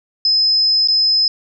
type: tone with dropouts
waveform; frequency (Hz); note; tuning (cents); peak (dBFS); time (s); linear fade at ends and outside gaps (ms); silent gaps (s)
sine; 5100; D#8; +42; -11; 0.25-1.28; 2; 0.875-0.884
effects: none